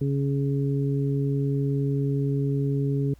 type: harmonic tone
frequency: 139.3 Hz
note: C#3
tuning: 9 cents sharp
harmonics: 1 / 2 / 3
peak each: -23 / -29 / -31 dBFS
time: 0.01-3.14 s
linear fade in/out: 5 ms
effects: added 60 Hz sine -50 dBFS peak until 3.19 s + pink hiss -62 dBFS RMS until 3.19 s